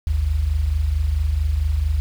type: tone pair together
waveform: sine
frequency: 51.81 / 76.3 Hz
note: G#1 / D#2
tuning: -3 / -33 cents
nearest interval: perfect fifth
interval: 670 cents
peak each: -23 / -18 dBFS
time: 0.07-2 s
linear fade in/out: 0 ms
effects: 7-bit